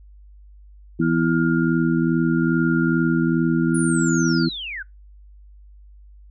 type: harmonic tone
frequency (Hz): 82.41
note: E2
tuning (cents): 0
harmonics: 2 / 3 / 4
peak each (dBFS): -21 / -21 / -21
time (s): 0.99-4.49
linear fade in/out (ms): 10
type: tone with tremolo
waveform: sine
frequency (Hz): 1412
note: F6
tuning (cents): +19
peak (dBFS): -25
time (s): 1.01-4.47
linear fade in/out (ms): 20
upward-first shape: sine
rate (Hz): 0.71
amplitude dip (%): 60
type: linear sweep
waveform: sine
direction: down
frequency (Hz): 9860 to 1433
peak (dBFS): -28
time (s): 3.74-4.83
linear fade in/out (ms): 10
effects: noise-tail reverb RT60 0.2 s tail -25 dB re dry + added 50 Hz sine -43 dBFS peak until 6.3 s